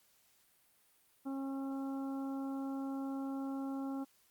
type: harmonic tone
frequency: 271.4 Hz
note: C#4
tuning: 36 cents flat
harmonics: 1 / 2 / 3 / 4 / 5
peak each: -37 / -50 / -49 / -55 / -55 dBFS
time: 1.25-4.05 s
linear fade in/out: 20 ms
effects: white hiss -70 dBFS RMS until 4.3 s + Opus 48 kbps